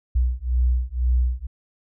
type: beating tone pair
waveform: sine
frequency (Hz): 60.8 / 62.8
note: B1 / B1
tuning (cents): -26 / +30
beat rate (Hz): 2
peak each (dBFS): -21 / -21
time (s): 0.15-1.47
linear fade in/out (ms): 10
effects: none